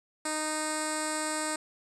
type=tone with low-pass filter; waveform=10% pulse; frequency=308.9 Hz; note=D#4; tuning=12 cents flat; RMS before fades=-32 dBFS; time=0.25-1.56 s; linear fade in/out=5 ms; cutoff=8700 Hz; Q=7.5; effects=none